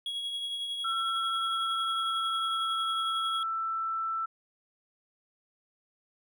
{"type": "tone with tremolo", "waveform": "triangle", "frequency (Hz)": 3322, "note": "G#7", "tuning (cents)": 0, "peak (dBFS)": -29, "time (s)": [0.06, 3.43], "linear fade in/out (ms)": 2, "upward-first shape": "triangle", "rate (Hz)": 11, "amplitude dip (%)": 40}
{"type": "tone with pitch glide", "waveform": "sine", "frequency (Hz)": [1344, 1329.3], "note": ["E6", "E6"], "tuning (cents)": [33, 14], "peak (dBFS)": -29, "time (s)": [0.84, 4.26], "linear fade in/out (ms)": 10, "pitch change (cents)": -19, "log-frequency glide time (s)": [1.04, 2.93]}
{"effects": []}